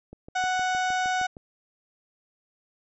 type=click train; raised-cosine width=2 ms; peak=-29 dBFS; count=9; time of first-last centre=0.13-1.368 s; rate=6.46 Hz
type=harmonic tone; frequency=740 Hz; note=F#5; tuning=in tune; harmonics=1 / 2 / 3 / 4 / 5 / 6 / 7 / 8 / 9 / 10; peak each=-25 / -29 / -37 / -40 / -40 / -48 / -46 / -42 / -50 / -48 dBFS; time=0.35-1.27 s; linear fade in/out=10 ms
effects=none